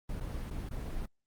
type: noise with dropouts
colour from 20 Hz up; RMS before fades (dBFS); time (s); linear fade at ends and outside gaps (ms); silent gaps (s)
brown; -37; 0.09-1.06; 5; 0.202-0.207 / 0.504-0.508 / 0.691-0.71
effects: Opus 24 kbps